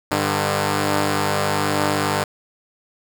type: tone pair together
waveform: 5% pulse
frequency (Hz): 99.62 / 150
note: G2 / D3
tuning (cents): +28 / +37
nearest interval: perfect fifth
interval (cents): 709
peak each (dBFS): -10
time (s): 0.11-2.24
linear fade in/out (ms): 5
effects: none